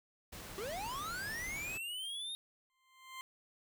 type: noise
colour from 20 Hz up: pink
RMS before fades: -48 dBFS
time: 0.32-1.78 s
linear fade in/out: 10 ms
type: linear sweep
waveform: square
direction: up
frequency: 370 to 3729 Hz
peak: -40 dBFS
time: 0.58-2.35 s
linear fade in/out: 0 ms
type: tone with exponential growth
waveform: 20% pulse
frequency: 1046.5 Hz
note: C6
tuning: in tune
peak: -37 dBFS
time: 2.7-3.21 s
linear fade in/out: 0 ms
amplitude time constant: 110 ms
effects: none